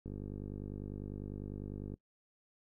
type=click train; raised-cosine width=3 ms; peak=-30 dBFS; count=95; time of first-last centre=0.06-1.94 s; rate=50 Hz; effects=noise-tail reverb RT60 0.1 s tail -21 dB re dry